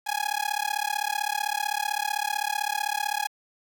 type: tone with amplitude modulation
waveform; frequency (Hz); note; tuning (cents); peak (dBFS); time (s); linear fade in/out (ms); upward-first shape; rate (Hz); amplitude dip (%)
sawtooth; 831; G#5; +1; -18; 0.06-3.28; 20; sine; 35.7; 100
effects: 8-bit